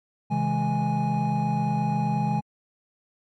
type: tone cluster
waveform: triangle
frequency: 133.9 / 162.2 / 208.4 / 829 Hz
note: C3 / E3 / G#3 / G#5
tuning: +40 / -28 / +6 / -3 cents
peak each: -25 dBFS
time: 0.3-2.41 s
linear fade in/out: 20 ms
effects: tanh soft clip ceiling -12 dBFS + MP3 48 kbps